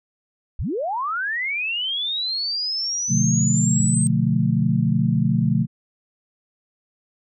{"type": "linear sweep", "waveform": "sine", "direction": "up", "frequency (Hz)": [30.87, 8372], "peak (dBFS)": -22, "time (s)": [0.59, 4.07], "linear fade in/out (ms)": 0}
{"type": "chord", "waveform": "sine", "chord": "B half-diminished seventh", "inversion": "none", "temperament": "equal with one note detuned", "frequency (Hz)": [123.47, 146.83, 177.15, 220], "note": ["B2", "D3", "F3", "A3"], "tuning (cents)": [0, 0, 25, 0], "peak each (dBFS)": -22, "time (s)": [3.08, 5.67], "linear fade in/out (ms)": 50}
{"effects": []}